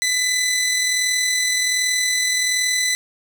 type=tone with amplitude modulation; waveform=15% pulse; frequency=2002 Hz; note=B6; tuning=23 cents sharp; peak=-10 dBFS; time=0.02-2.95 s; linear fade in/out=0 ms; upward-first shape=sine; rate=41.3 Hz; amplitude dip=30%; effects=none